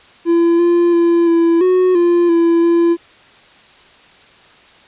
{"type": "tone with pitch steps", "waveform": "triangle", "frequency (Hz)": [338.6, 345.3, 340.3, 335.1, 367.5, 346.5, 336.4, 339.5], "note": ["E4", "F4", "F4", "E4", "F#4", "F4", "E4", "F4"], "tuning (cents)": [46, -20, -45, 29, -12, -14, 35, -49], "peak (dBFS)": -7, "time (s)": [0.25, 2.97], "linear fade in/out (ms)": 50, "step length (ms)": 340, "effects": ["white hiss -45 dBFS RMS until 4.87 s", "resampled to 8000 Hz"]}